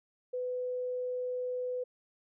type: tone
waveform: sine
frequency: 500 Hz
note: B4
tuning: 21 cents sharp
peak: -32 dBFS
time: 0.33-1.84 s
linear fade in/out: 10 ms
effects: none